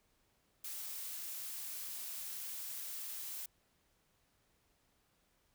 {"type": "noise", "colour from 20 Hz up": "blue", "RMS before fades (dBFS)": -44, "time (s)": [0.64, 3.46], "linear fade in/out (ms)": 5, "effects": ["pink hiss -75 dBFS RMS until 5.54 s"]}